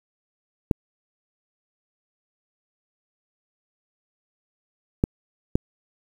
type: clicks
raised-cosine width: 3 ms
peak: -5 dBFS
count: 3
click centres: 0.712 / 5.039 / 5.555 s
effects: 7-bit